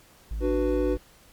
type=tone; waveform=triangle; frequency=53.7 Hz; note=A1; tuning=41 cents flat; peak=-26 dBFS; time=0.31-0.97 s; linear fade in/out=0 ms
type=chord; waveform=triangle; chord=B minor; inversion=first; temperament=just; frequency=296.3 / 370.4 / 493.9 Hz; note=D4 / F#4 / B4; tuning=+15 / +2 / 0 cents; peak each=-25 dBFS; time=0.4-0.98 s; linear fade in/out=50 ms
effects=pink hiss -55 dBFS RMS until 1.32 s + MP3 96 kbps